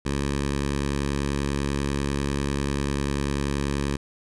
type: tone with notch filter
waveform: 10% pulse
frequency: 70.2 Hz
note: C#2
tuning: 22 cents sharp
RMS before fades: -26 dBFS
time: 0.05-3.97 s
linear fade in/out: 10 ms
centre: 710 Hz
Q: 1.7
effects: resampled to 24000 Hz